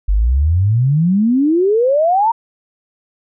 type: exponential sweep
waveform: sine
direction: up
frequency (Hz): 46.25 to 944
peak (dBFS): -10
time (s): 0.08-2.32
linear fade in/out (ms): 10
effects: none